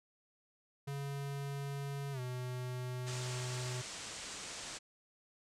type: tone with pitch glide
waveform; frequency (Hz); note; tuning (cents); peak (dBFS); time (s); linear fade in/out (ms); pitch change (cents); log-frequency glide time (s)
square; 140.1 to 125.54; C#3 to B2; +19 to +29; -39; 0.87-3.82; 10; -190; 2.12-2.2
type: low-pass noise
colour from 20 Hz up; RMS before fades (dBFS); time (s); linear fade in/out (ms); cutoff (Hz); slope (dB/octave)
white; -46; 3.06-4.79; 20; 8500; 48
effects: resampled to 32000 Hz